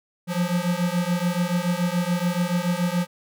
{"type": "beating tone pair", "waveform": "square", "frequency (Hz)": [172.9, 179.9], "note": ["F3", "F#3"], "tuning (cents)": [-17, -48], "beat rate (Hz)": 7, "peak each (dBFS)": -25, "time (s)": [0.27, 3.07], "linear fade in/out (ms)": 50, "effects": []}